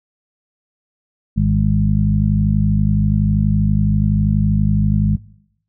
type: harmonic tone with a mistuned harmonic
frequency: 52.2 Hz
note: G#1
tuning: 10 cents sharp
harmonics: 1 / 2 / 3 / 4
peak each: -18 / -18 / -18 / -18 dBFS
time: 1.36-5.17 s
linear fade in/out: 20 ms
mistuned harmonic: 4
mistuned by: -28 cents
effects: noise-tail reverb RT60 0.8 s tail -22 dB re dry